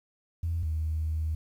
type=tone pair in turn; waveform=sine; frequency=83.5 / 78.81 Hz; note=E2 / D#2; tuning=+23 / +23 cents; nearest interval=minor second; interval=100 cents; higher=first; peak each=-26 dBFS; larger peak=neither; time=0.43-0.63 / 0.63-1.35 s; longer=second; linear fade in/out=5 ms; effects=tanh soft clip ceiling -22 dBFS + 10-bit